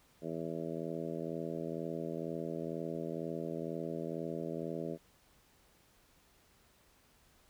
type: harmonic tone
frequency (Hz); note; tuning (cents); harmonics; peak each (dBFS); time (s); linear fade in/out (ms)
82.1; E2; -6; 2 / 3 / 4 / 5 / 6 / 7 / 8; -43 / -44 / -43 / -43 / -46 / -45 / -48; 0.21-4.98; 50
effects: pink hiss -67 dBFS RMS until 7.49 s